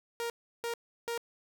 sawtooth tone bursts, 468.1 Hz, A#4, 7 cents sharp, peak -29 dBFS, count 3, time 0.2-1.177 s, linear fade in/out 0 ms, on 99 ms, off 340 ms, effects none

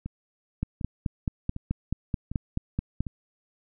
two click trains, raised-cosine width 5 ms, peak -21 / -14 dBFS, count 5 / 12, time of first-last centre 0.06-3.068 / 0.63-3.006 s, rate 1.33 / 4.63 Hz, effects none

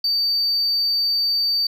sine tone, 4608 Hz, D8, 34 cents flat, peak -15 dBFS, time 0.04-1.67 s, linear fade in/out 5 ms, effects tanh soft clip ceiling -16 dBFS

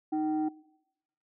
sine tone pair together, 310.6 / 768 Hz, D#4 / G5, -3 / -36 cents, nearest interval octave + major third, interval 1567 cents, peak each -27 / -33 dBFS, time 0.12-0.49 s, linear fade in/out 10 ms, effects noise-tail reverb RT60 0.9 s tail -22 dB re dry + tanh soft clip ceiling -21 dBFS

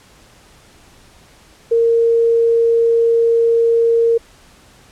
sine tone, 462 Hz, A#4, 16 cents flat, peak -10 dBFS, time 1.71-4.18 s, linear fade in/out 10 ms, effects pink hiss -47 dBFS RMS until 4.91 s + low-pass 10000 Hz 12 dB/octave

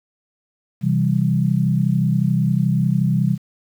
sine chord, C major, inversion none, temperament equal, 130.81 / 164.81 / 196 Hz, C3 / E3 / G3, 0 / 0 / 0 cents, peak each -19 / -19 / -20 dBFS, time 0.81-3.38 s, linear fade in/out 50 ms, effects 8-bit

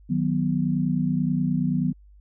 sine chord, B major, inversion first, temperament equal, 155.56 / 185 / 246.9 Hz, D#3 / F#3 / B3, 0 / 0 / 0 cents, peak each -25 dBFS, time 0.09-1.93 s, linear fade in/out 20 ms, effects added 50 Hz sine -48 dBFS peak until 2.2 s

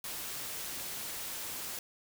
white noise, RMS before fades -40 dBFS, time 0.04-1.79 s, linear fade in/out 2 ms, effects none

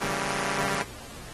5% pulse chord, C# diminished seventh, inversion none, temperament equal, 138.59 / 164.81 / 196 / 233.1 Hz, C#3 / E3 / G3 / Bb3, 0 / 0 / 0 / 0 cents, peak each -21 / -25 / -19 / -25 dBFS, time 0.01-0.83 s, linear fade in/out 10 ms, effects pink hiss -44 dBFS RMS until 1.33 s + AAC 32 kbps

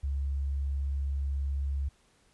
sine tone, 69.3 Hz, C#2, in tune, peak -28 dBFS, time 0.03-1.89 s, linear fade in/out 10 ms, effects pink hiss -66 dBFS RMS until 2.33 s + resampled to 24000 Hz

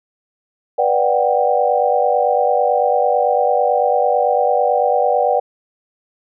sine chord, G major seventh, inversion first, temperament just, 490 / 588 / 735 / 784 Hz, B4 / D5 / F#5 / G5, -14 / +2 / -12 / 0 cents, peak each -18 dBFS, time 0.78-5.4 s, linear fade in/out 10 ms, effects none

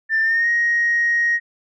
sine tone with pitch glide, 1783 to 1878.1 Hz, A6 to A#6, +22 to +12 cents, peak -14 dBFS, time 0.09-1.4 s, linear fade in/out 50 ms, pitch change +90 cents, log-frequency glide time 0.22-0.49 s, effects tanh soft clip ceiling -11 dBFS

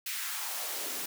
white noise with high-pass filter sweep, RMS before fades -36 dBFS, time 0.06-1.06 s, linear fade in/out 5 ms, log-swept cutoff 2200 to 230 Hz, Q 1.8, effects none

